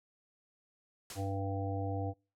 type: noise with exponential decay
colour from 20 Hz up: white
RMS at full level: -40 dBFS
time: 1.1-1.4 s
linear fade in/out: 2 ms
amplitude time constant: 64 ms
type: harmonic tone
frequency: 98 Hz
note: G2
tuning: in tune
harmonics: 1 / 3 / 5 / 7 / 8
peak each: -35 / -40 / -42 / -43 / -44 dBFS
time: 1.15-2.14 s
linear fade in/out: 50 ms
effects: noise-tail reverb RT60 0.3 s tail -23 dB re dry + low-pass 10000 Hz 12 dB/octave